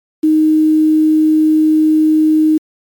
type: tone with quantisation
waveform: sine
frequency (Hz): 311.1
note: D#4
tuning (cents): 0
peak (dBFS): -7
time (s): 0.23-2.58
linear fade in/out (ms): 10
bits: 6
effects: MP3 96 kbps